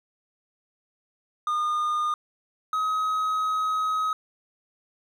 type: tone pair in turn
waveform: triangle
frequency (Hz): 1219 / 1268.5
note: D#6 / D#6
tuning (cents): -36 / +33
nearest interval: minor second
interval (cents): 69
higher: second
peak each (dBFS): -21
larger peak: neither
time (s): 1.47-2.14 / 2.73-4.13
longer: second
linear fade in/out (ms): 2
effects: none